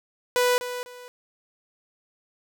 sawtooth tone with echo, 493.9 Hz, B4, in tune, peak -15 dBFS, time 0.36-0.58 s, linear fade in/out 0 ms, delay 250 ms, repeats 2, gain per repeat -11 dB, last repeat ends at 1.08 s, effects none

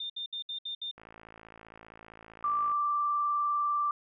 sine tone bursts, 3612 Hz, A7, 45 cents sharp, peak -34 dBFS, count 6, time 0-0.913 s, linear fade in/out 5 ms, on 98 ms, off 65 ms
click train, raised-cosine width 0.5 ms, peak -34 dBFS, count 97, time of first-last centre 0.98-2.716 s, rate 55.3 Hz
sine tone with vibrato, 1174.7 Hz, D6, in tune, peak -26 dBFS, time 2.44-3.91 s, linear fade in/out 2 ms, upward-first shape triangle, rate 20 Hz, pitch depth 25 cents each way
effects none

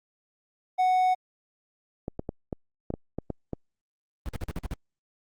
triangle tone, 740 Hz, F#5, in tune, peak -18 dBFS, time 0.78-1.15 s, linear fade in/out 20 ms
clicks, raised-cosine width 2 ms, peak -17 dBFS, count 9, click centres 2.081 / 2.194 / 2.291 / 2.528 / 2.904 / 2.939 / 3.186 / 3.303 / 3.533 s
brown noise bursts, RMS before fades -31 dBFS, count 7, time 4.26-4.737 s, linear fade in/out 0 ms, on 27 ms, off 48 ms
effects Opus 48 kbps

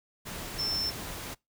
sine tone in noise, 5350 Hz, E8, 25 cents sharp, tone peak -28 dBFS, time 0.58-0.91 s, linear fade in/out 20 ms, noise pink, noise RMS -39 dBFS, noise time 0.25-1.35 s, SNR +8 dB, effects noise-tail reverb RT60 0.2 s tail -24 dB re dry

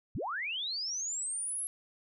sine linear sweep, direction up, 46.22 to 11175 Hz, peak -33 dBFS, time 0.15-1.67 s, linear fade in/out 0 ms, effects none

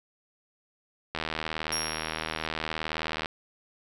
click train, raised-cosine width 0.3 ms, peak -14 dBFS, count 168, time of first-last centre 1.15-3.259 s, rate 79.2 Hz
35% pulse tone with exponential decay, 5588 Hz, F8, in tune, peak -24 dBFS, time 1.72-2.46 s, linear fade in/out 5 ms, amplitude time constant 160 ms
effects none

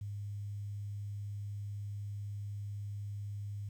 sine tone with quantisation, 102 Hz, G#2, 31 cents flat, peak -38 dBFS, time 0.01-3.69 s, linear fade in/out 5 ms, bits 11, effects none

